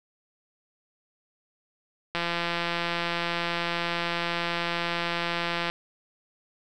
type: click train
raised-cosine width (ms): 0.3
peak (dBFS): -12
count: 608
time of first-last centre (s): 2.15-5.7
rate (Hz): 171
effects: none